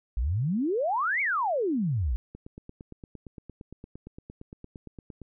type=exponential two-way sweep; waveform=sine; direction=up then down; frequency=51.91 to 2304 to 51.91 Hz; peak=-24 dBFS; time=0.17-2.16 s; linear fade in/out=0 ms; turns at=1.21 s
type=click train; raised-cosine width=3 ms; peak=-29 dBFS; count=26; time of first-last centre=2.35-5.217 s; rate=8.72 Hz
effects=none